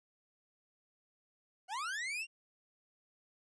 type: linear sweep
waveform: 40% pulse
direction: up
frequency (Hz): 698.5 to 2829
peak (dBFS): -36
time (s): 1.68-2.27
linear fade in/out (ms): 50
effects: resampled to 22050 Hz